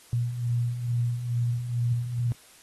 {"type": "beating tone pair", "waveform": "sine", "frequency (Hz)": [118, 120.3], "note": ["A#2", "B2"], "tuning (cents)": [22, -45], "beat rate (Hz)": 2.3, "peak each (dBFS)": [-32, -25], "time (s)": [0.13, 2.32], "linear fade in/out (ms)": 0, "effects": ["white hiss -54 dBFS RMS until 2.62 s", "AAC 32 kbps"]}